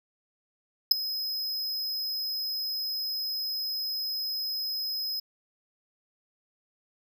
square tone with ADSR envelope, 5090 Hz, D#8, 39 cents sharp, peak -11 dBFS, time 0.91-5.2 s, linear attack 7 ms, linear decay 6 ms, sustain -19 dB, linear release 7 ms, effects none

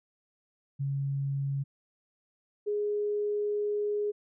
sine tone pair in turn, 138.59 / 415.3 Hz, C#3 / G#4, 0 / 0 cents, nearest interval octave + perfect fifth, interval 1900 cents, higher second, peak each -28 / -27 dBFS, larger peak second, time 0.79-1.64 / 2.66-4.12 s, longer second, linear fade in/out 20 ms, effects none

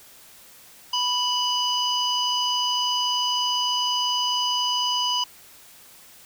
harmonic tone with a mistuned harmonic, 987.8 Hz, B5, in tune, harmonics 1 / 3 / 5 / 6, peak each -26 / -24 / -28 / -34 dBFS, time 0.93-5.24 s, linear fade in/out 5 ms, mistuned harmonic 6, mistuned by +67 cents, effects white hiss -49 dBFS RMS until 6.25 s

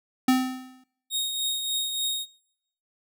square tone with exponential decay, 257.4 Hz, C4, 28 cents flat, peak -16 dBFS, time 0.28-0.84 s, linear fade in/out 5 ms, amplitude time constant 120 ms
sawtooth tone with tremolo, 3733 Hz, A#7, 2 cents sharp, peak -21 dBFS, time 1.1-2.26 s, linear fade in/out 50 ms, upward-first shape triangle, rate 3.4 Hz, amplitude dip 50%
effects noise-tail reverb RT60 0.8 s tail -22 dB re dry

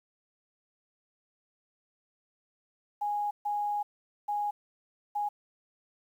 sine tone bursts at uneven times, 827 Hz, G#5, 8 cents flat, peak -28 dBFS, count 4, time 3.01-3.31 / 3.45-3.83 / 4.28-4.51 / 5.15-5.29 s, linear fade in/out 10 ms, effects 10-bit

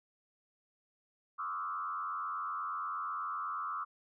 sine tone with frequency modulation, 1223 Hz, D#6, 30 cents flat, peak -35 dBFS, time 1.38-3.85 s, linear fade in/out 20 ms, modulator 88.2 Hz, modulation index 1.5, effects none

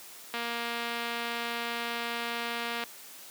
click train, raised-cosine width 0.3 ms, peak -18 dBFS, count 588, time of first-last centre 0.34-2.838 s, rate 235 Hz, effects white hiss -48 dBFS RMS until 3.3 s + high-pass 200 Hz 12 dB/octave

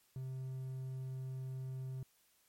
triangle tone, 130.81 Hz, C3, in tune, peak -38 dBFS, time 0.16-2.03 s, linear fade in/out 2 ms, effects white hiss -72 dBFS RMS until 2.48 s + MP3 64 kbps

